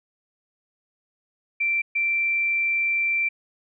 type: tone bursts at uneven times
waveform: sine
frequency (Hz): 2349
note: D7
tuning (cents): 0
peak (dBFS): -20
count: 2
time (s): 1.6-1.82 / 1.95-3.29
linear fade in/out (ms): 10
effects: none